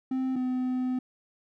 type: tone pair in turn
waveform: triangle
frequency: 260.6 / 254.2 Hz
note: C4 / C4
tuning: -7 / -50 cents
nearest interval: unison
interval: 43 cents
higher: first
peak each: -24 dBFS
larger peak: neither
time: 0.11-0.36 / 0.36-0.99 s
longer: second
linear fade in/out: 5 ms
effects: none